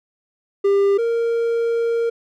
triangle tone pair in turn, 398.4 / 464.2 Hz, G4 / A#4, +28 / -7 cents, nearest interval minor third, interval 265 cents, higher second, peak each -11 / -15 dBFS, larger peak first, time 0.64-0.98 / 0.98-2.1 s, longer second, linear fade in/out 10 ms, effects none

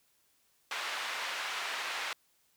white band-pass noise, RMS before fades -37 dBFS, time 0.71-2.13 s, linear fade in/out 2 ms, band 820 to 2700 Hz, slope 12 dB/octave, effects white hiss -71 dBFS RMS until 2.56 s

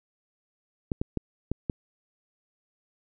clicks, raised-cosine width 3 ms, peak -14 dBFS, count 5, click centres 0.918 / 1.015 / 1.173 / 1.516 / 1.698 s, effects none

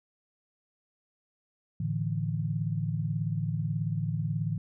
sine chord, A suspended fourth, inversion none, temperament just, 110 / 146.67 / 165 Hz, A2 / D3 / E3, 0 / -2 / +2 cents, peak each -32 dBFS, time 1.8-4.58 s, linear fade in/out 5 ms, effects none

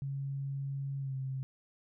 sine tone with pitch glide, 137.9 to 132.9 Hz, C#3 to C3, -9 to +27 cents, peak -34 dBFS, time 0.02-1.43 s, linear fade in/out 0 ms, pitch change -64 cents, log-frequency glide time 0.99-1.15 s, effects none

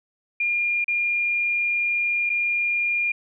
sine tone with dropouts, 2411 Hz, D7, 45 cents sharp, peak -20 dBFS, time 0.4-3.12 s, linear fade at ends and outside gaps 5 ms, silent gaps 0.844-0.88 / 2.295-2.299 s, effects none

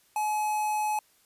square tone with notch filter, 850 Hz, G#5, 40 cents sharp, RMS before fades -28 dBFS, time 0.16-0.99 s, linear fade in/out 2 ms, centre 3800 Hz, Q 0.91, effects white hiss -64 dBFS RMS until 1.25 s + resampled to 32000 Hz

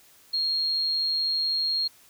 sine tone, 4252 Hz, C8, 27 cents sharp, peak -23 dBFS, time 0.33-1.88 s, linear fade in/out 10 ms, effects white hiss -56 dBFS RMS until 2.09 s

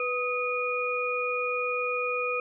sine tone cluster, 494.1 / 1257 / 2449 Hz, B4 / D#6 / D#7, +1 / +17 / -28 cents, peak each -30 / -32 / -30 dBFS, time 0-2.4 s, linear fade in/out 2 ms, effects none

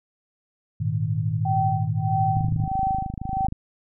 sine chord, Ab suspended second, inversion none, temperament equal, 103.83 / 116.54 / 155.56 Hz, Ab2 / Bb2 / Eb3, 0 / 0 / 0 cents, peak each -26 dBFS, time 0.8-2.67 s, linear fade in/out 10 ms
sine tone with tremolo, 771 Hz, G5, 29 cents flat, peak -20 dBFS, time 1.45-3.47 s, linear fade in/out 5 ms, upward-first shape sine, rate 1.6 Hz, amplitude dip 100%
click train, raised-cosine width 5 ms, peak -18 dBFS, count 31, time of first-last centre 2.37-3.524 s, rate 26 Hz
effects none

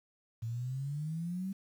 sine exponential sweep, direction up, 111.6 to 196 Hz, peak -34 dBFS, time 0.42-1.53 s, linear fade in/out 10 ms, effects 10-bit

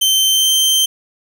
sawtooth tone with pitch glide, 3105 to 3125 Hz, G7 to G7, -17 to -6 cents, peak -8 dBFS, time 0.01-0.86 s, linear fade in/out 10 ms, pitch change +11 cents, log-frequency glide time 0.3-0.51 s, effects none

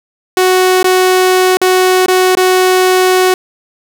sawtooth tone with dropouts, 370 Hz, F#4, in tune, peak -3 dBFS, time 0.37-3.34 s, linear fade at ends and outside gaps 2 ms, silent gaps 0.829-0.843 / 1.571-1.615 / 2.061-2.082 / 2.352-2.371 s, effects none

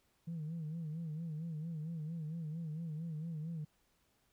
sine tone with vibrato, 160 Hz, D#3, 49 cents sharp, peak -37 dBFS, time 0.27-3.65 s, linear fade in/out 10 ms, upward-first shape sine, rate 4.4 Hz, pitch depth 100 cents each way, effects tanh soft clip ceiling -36 dBFS + pink hiss -75 dBFS RMS until 4.32 s

